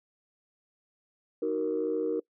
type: chord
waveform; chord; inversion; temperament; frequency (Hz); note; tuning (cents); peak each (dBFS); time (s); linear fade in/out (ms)
sine; D# minor; none; just; 311.1 / 373.4 / 466.7; D#4 / F#4 / A#4; 0 / +16 / +2; -32 / -32 / -28; 1.42-2.2; 5
effects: noise-tail reverb RT60 0.1 s tail -23 dB re dry + tanh soft clip ceiling -20 dBFS